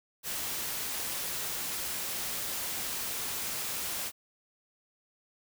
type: noise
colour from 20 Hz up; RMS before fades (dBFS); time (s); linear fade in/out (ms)
white; -35; 0.23-4.12; 50
effects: none